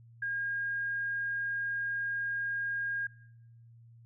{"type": "tone", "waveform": "sine", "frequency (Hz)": 1622, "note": "G#6", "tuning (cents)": -41, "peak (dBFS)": -31, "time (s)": [0.22, 3.07], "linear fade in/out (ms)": 5, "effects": ["noise-tail reverb RT60 0.8 s tail -22 dB re dry", "added 116 Hz sine -53 dBFS peak until 4.05 s"]}